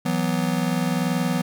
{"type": "chord", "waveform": "square", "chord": "E suspended second", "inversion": "none", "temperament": "just", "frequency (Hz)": [164.81, 185.42, 247.2], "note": ["E3", "F#3", "B3"], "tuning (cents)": [0, 4, 2], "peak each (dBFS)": -26, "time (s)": [0.05, 1.42], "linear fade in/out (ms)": 10, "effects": []}